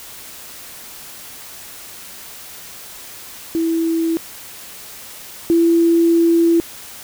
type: tone pair in turn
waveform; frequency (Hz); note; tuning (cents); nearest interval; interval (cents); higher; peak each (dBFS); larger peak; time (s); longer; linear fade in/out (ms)
sine; 328.7 / 335.4; E4 / E4; -5 / +30; unison; 35; second; -15 / -10; second; 3.55-4.17 / 5.5-6.6; second; 0
effects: white hiss -36 dBFS RMS until 7.03 s